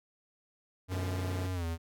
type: tone with pitch glide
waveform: square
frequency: 92.5 to 82.89 Hz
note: F#2 to E2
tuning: 0 to +10 cents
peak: -33 dBFS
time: 0.88-1.78 s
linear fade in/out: 50 ms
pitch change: -190 cents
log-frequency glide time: 1.53-1.65 s
type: chord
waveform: 15% pulse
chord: B diminished seventh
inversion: none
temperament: just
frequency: 123.47 / 148.16 / 177.8 / 213.4 Hz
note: B2 / D3 / F3 / Ab3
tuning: 0 / +16 / +31 / +47 cents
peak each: -40 dBFS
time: 0.91-1.47 s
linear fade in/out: 5 ms
effects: none